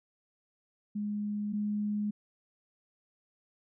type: tone pair in turn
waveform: sine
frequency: 207.7 / 208.4 Hz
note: G#3 / G#3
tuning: 0 / +6 cents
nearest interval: unison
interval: 6 cents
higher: second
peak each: -31 / -29 dBFS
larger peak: second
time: 0.95-1.53 / 1.53-2.11 s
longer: neither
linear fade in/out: 10 ms
effects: none